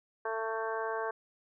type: harmonic tone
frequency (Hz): 222.9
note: A3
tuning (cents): +23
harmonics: 2 / 3 / 4 / 5 / 6 / 7 / 8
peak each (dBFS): -36 / -39 / -39 / -39 / -51 / -40 / -51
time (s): 0.25-1.11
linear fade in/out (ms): 5
effects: none